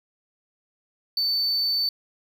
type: tone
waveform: triangle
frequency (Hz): 4527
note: C#8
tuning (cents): +36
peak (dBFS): -20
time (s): 1.17-1.89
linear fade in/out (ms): 2
effects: none